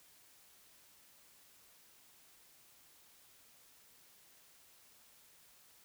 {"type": "silence", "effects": ["white hiss -64 dBFS RMS until 5.84 s"]}